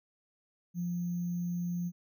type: tone with sample-and-hold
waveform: sine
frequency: 174.8 Hz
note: F3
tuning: 2 cents sharp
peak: -31 dBFS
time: 0.74-1.92 s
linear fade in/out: 50 ms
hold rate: 6300 Hz
effects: none